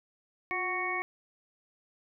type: harmonic tone with a mistuned harmonic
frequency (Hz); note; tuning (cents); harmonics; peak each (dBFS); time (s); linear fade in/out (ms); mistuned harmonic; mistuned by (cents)
370; F#4; 0; 1 / 2 / 3 / 5 / 6; -39 / -38 / -36 / -38 / -33; 0.51-1.02; 0; 1; -63
effects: none